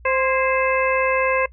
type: harmonic tone with a mistuned harmonic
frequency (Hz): 523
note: C5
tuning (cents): -1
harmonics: 1 / 2 / 3 / 4 / 5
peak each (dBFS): -20 / -23 / -27 / -25 / -26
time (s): 0.05-1.46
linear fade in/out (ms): 5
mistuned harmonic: 3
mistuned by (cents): +68
effects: noise-tail reverb RT60 0.1 s tail -21 dB re dry + added 60 Hz sine -42 dBFS peak until 1.52 s